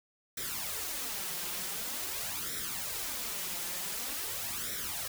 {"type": "noise with flanger", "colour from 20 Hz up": "white", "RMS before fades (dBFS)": -37, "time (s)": [0.37, 5.08], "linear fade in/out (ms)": 5, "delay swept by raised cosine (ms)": [0.53, 5.73], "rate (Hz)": 0.46, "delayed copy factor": 0.7, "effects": []}